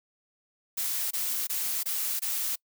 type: noise bursts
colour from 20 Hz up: blue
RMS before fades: -30 dBFS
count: 5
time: 0.77-2.558 s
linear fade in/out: 10 ms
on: 340 ms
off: 22 ms
effects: noise-tail reverb RT60 0.1 s tail -26 dB re dry